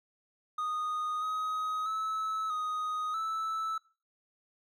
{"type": "tone with pitch steps", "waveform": "triangle", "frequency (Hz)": [1237, 1261, 1299, 1248, 1313], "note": ["D#6", "D#6", "E6", "D#6", "E6"], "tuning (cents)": [-10, 23, -26, 5, -7], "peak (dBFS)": -29, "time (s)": [0.58, 3.78], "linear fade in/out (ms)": 5, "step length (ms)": 640, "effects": ["noise-tail reverb RT60 0.4 s tail -23 dB re dry"]}